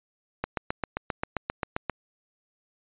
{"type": "click train", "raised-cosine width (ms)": 0.5, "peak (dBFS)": -12, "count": 12, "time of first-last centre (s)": [0.44, 1.897], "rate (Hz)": 7.55, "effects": ["resampled to 8000 Hz"]}